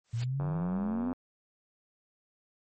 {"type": "noise with exponential growth", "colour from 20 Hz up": "white", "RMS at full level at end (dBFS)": -37, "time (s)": [0.04, 0.24], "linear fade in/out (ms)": 5, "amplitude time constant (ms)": 42}
{"type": "exponential sweep", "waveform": "sine", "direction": "up", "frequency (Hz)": [112.3, 261.6], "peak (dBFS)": -29, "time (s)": [0.13, 1.13], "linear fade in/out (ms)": 10}
{"type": "click train", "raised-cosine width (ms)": 1, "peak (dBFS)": -26, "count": 67, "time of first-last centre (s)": [0.4, 1.129], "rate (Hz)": 90.5}
{"effects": ["MP3 32 kbps"]}